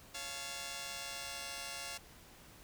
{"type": "chord", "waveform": "5% pulse", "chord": "Db augmented", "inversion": "none", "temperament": "just", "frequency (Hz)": [554.4, 693, 866.2], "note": ["Db5", "F5", "A5"], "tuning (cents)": [0, -14, -27], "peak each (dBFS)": [-36, -34, -36], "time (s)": [0.14, 1.98], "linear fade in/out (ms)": 10, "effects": ["pink hiss -58 dBFS RMS until 2.63 s"]}